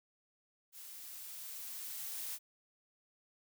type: noise with level ramp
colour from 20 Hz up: blue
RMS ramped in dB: -51 to -41 dBFS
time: 0.72-2.39 s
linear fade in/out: 50 ms
effects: none